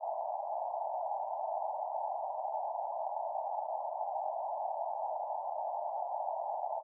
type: band-pass noise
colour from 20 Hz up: pink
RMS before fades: -37 dBFS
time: 0-6.83 s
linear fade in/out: 50 ms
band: 620 to 910 Hz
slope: 96 dB/octave
effects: none